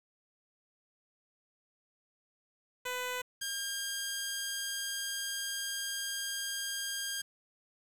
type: tone pair in turn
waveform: 10% pulse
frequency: 500 / 1610 Hz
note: B4 / G6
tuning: +21 / +46 cents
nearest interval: octave + minor sixth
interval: 2025 cents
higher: second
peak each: -26 dBFS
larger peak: neither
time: 2.85-3.22 / 3.41-7.22 s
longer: second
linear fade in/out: 10 ms
effects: 9-bit